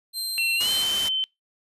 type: tone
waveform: sawtooth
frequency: 4145 Hz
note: C8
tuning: 17 cents flat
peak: -24 dBFS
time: 0.13-0.86 s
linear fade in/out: 50 ms
type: tone with pitch glide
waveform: sine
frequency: 2711 to 3078 Hz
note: E7 to G7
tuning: +48 to -32 cents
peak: -22 dBFS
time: 0.38-1.24 s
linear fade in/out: 0 ms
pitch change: +220 cents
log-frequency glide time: 0.56-0.69 s
type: low-pass noise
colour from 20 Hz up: white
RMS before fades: -32 dBFS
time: 0.6-1.09 s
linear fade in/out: 10 ms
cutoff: 11000 Hz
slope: 12 dB/octave
effects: noise-tail reverb RT60 0.2 s tail -26 dB re dry + resampled to 32000 Hz